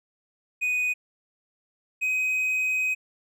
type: tone pair in turn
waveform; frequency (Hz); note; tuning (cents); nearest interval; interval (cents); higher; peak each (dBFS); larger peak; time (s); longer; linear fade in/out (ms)
triangle; 2489 / 2519; D#7 / D#7; 0 / +21; unison; 21; second; -21; neither; 0.61-0.94 / 2.01-2.95; second; 20
effects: none